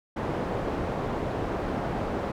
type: low-pass noise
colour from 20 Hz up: white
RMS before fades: -30 dBFS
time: 0.16-2.32 s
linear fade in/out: 10 ms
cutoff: 640 Hz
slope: 12 dB/octave
effects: none

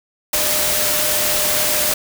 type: tone in noise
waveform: sine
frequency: 604 Hz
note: D5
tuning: 48 cents sharp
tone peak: -26 dBFS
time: 0.33-1.94 s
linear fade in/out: 5 ms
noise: white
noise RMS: -18 dBFS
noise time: 0.33-1.94 s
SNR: -11 dB
effects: none

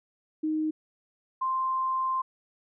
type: tone pair in turn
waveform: sine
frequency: 311.1 / 1046.4 Hz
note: D#4 / C6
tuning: 0 / 0 cents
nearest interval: octave + major sixth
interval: 2100 cents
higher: second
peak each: -25 dBFS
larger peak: neither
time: 0.43-0.71 / 1.41-2.22 s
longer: second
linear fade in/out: 10 ms
effects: none

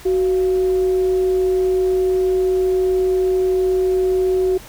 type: tone with frequency modulation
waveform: sine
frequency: 372.5 Hz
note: F#4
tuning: 12 cents sharp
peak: -14 dBFS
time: 0.05-4.58 s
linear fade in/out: 10 ms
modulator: 321 Hz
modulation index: 0.21
effects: pink hiss -40 dBFS RMS until 4.68 s

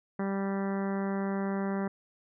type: harmonic tone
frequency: 196 Hz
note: G3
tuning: in tune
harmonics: 1 / 2 / 3 / 4 / 5 / 6 / 7 / 8 / 9 / 10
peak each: -30 / -36 / -40 / -42 / -44 / -46 / -47 / -48 / -49 / -50 dBFS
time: 0.19-1.88 s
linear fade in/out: 5 ms
effects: none

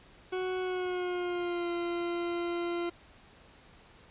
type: tone with pitch glide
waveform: 40% pulse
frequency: 370 to 345.2 Hz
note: F#4 to F4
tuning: 0 to -20 cents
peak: -30 dBFS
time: 0.32-2.9 s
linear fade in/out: 10 ms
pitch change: -120 cents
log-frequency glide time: 0.6-1.7 s
effects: pink hiss -57 dBFS RMS until 4.1 s + resampled to 8000 Hz

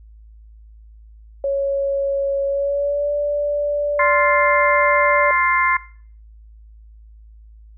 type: tone with pitch glide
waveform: sine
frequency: 554.4 to 582.6 Hz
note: C#5 to D5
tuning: 0 to -14 cents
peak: -17 dBFS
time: 1.44-5.31 s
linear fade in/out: 2 ms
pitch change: +86 cents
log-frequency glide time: 2.46-3.12 s
type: harmonic tone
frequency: 349.2 Hz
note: F4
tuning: in tune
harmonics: 3 / 4 / 5 / 6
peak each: -17 / -26 / -22 / -19 dBFS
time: 3.99-5.77 s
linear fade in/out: 5 ms
effects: noise-tail reverb RT60 0.5 s tail -19 dB re dry + added 54 Hz sine -41 dBFS peak until 7.77 s

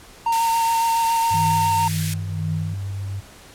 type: tone with vibrato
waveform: triangle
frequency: 916 Hz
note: A#5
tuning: 31 cents flat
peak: -15 dBFS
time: 0.26-1.88 s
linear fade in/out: 5 ms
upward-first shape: square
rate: 7.2 Hz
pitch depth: 11 cents each way
type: high-pass noise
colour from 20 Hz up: white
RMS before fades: -29 dBFS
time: 0.32-2.14 s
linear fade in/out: 5 ms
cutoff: 1500 Hz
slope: 48 dB/octave
type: tone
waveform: sine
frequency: 98 Hz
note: G2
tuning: in tune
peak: -25 dBFS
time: 1.3-3.21 s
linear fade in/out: 20 ms
type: tone with tremolo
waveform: sine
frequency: 158.9 Hz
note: D#3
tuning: 37 cents sharp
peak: -21 dBFS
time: 1.34-2.74 s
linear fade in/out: 2 ms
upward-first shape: triangle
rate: 1.9 Hz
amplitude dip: 80%
effects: pink hiss -45 dBFS RMS until 3.54 s + low-pass 12000 Hz 12 dB/octave

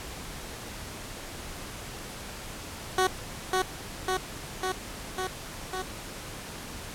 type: tone with echo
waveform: 15% pulse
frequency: 373.1 Hz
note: F#4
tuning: 14 cents sharp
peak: -15 dBFS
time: 2.98-3.07 s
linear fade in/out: 2 ms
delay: 550 ms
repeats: 5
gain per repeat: -2 dB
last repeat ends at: 5.82 s
effects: pink hiss -40 dBFS RMS until 6.94 s + low-pass 12000 Hz 12 dB/octave

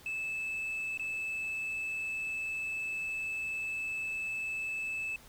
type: tone with dropouts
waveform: sine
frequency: 2619 Hz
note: E7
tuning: 12 cents flat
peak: -31 dBFS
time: 0.06-5.16 s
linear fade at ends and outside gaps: 2 ms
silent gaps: 0.975-0.995 s
effects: tanh soft clip ceiling -32 dBFS + pink hiss -56 dBFS RMS until 5.28 s

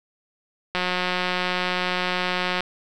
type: click train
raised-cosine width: 0.3 ms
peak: -8 dBFS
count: 337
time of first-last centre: 0.75-2.606 s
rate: 181 Hz
effects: none

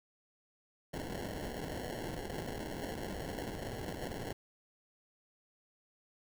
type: noise with sample-and-hold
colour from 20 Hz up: white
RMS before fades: -41 dBFS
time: 0.93-4.33 s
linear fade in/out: 10 ms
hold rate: 1225 Hz
effects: none

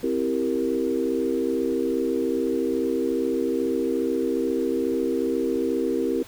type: chord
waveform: sine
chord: C dominant seventh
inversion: none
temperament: equal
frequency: 261.6 / 329.6 / 392 / 466.2 Hz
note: C4 / E4 / G4 / Bb4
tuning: 0 / 0 / 0 / 0 cents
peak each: -27 dBFS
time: 0.03-6.23 s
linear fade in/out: 5 ms
effects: pink hiss -46 dBFS RMS until 6.27 s

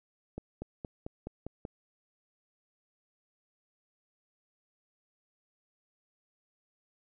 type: accelerating click train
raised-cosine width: 2 ms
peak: -25 dBFS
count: 7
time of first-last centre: 0.38-1.652 s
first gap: 240 ms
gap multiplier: 0.95
effects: none

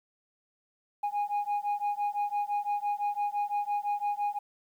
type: beating tone pair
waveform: sine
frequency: 820 / 825.9 Hz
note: G#5 / G#5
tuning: -22 / -10 cents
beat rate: 5.9 Hz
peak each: -29 dBFS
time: 1.03-4.39 s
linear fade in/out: 10 ms
effects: tanh soft clip ceiling -25 dBFS + 10-bit

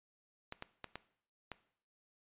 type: clicks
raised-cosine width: 0.3 ms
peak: -26 dBFS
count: 5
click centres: 0.524 / 0.624 / 0.843 / 0.956 / 1.517 s
effects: noise-tail reverb RT60 0.6 s tail -17 dB re dry + resampled to 8000 Hz

